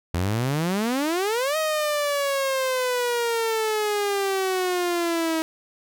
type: exponential two-way sweep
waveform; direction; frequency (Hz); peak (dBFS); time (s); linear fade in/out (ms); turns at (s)
sawtooth; up then down; 82.41 to 633 to 318.8; -18; 0.14-5.42; 0; 1.57
effects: none